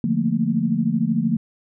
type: chord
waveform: sine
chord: Bb major seventh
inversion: first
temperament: equal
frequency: 146.83 / 174.61 / 220 / 233.1 Hz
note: D3 / F3 / A3 / Bb3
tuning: 0 / 0 / 0 / 0 cents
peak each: -27 / -24 / -22 / -22 dBFS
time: 0.04-1.37 s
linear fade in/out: 2 ms
effects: none